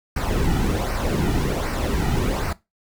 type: noise with flanger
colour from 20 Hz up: brown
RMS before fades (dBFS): -22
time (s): 0.16-2.53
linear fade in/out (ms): 5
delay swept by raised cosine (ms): 0.28 to 1.88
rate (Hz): 1.3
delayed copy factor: -0.6
effects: noise-tail reverb RT60 0.2 s tail -18 dB re dry